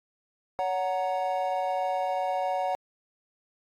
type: chord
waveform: triangle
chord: F# major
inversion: second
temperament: equal with one note detuned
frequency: 563.1 / 740 / 932.3 Hz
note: C#5 / F#5 / A#5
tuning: +27 / 0 / 0 cents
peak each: -29 / -26 / -32 dBFS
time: 0.59-2.75 s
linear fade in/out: 0 ms
effects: AAC 48 kbps